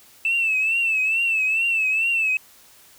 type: tone with vibrato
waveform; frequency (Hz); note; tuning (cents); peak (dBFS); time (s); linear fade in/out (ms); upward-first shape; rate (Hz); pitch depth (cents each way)
sine; 2644; E7; +5; -17; 0.25-2.37; 2; triangle; 2.3; 90
effects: tanh soft clip ceiling -14 dBFS + white hiss -51 dBFS RMS until 2.98 s